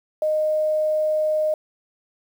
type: tone with quantisation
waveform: sine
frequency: 617 Hz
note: D#5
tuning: 15 cents flat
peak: -18 dBFS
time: 0.22-1.54 s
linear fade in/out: 2 ms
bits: 8
effects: none